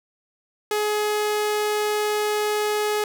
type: tone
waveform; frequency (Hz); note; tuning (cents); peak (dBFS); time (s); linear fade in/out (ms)
sawtooth; 421.2; G#4; +24; -17; 0.71-3.04; 2
effects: none